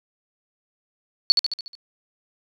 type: tone with echo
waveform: sine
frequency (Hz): 4449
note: C#8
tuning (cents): +5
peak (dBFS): -9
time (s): 1.3-1.32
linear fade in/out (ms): 0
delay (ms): 72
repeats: 6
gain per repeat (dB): -5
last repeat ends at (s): 1.752
effects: none